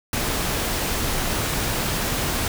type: noise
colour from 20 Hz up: pink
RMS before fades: -24 dBFS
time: 0.13-2.48 s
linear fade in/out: 2 ms
effects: none